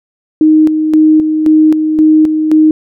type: tone with tremolo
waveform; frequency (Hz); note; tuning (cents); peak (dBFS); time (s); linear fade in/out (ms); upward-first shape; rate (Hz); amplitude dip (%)
sine; 311; D#4; -1; -3; 0.41-2.71; 2; square; 1.9; 50
effects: none